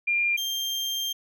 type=tone pair in turn; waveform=sine / 35% pulse; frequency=2398 / 3182 Hz; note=D7 / G7; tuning=+36 / +25 cents; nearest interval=perfect fourth; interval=489 cents; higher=second; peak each=-21 / -25 dBFS; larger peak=first; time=0.07-0.37 / 0.37-1.13 s; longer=second; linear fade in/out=10 ms; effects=none